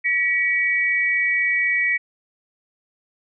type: tone pair together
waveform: sine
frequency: 1936 / 2268 Hz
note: B6 / C#7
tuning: -35 / +39 cents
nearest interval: minor third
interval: 274 cents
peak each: -20 dBFS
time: 0.04-1.98 s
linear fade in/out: 20 ms
effects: none